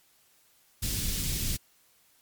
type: band-stop noise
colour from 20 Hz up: pink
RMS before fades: -30 dBFS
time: 0.82-1.57 s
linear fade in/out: 10 ms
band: 190 to 3700 Hz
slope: 12 dB/octave
effects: white hiss -64 dBFS RMS until 2.21 s + MP3 96 kbps